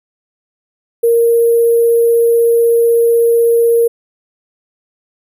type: tone with sample-and-hold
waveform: sine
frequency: 466.1 Hz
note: A#4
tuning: in tune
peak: -7 dBFS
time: 1.03-3.88 s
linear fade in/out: 10 ms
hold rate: 11025 Hz
effects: none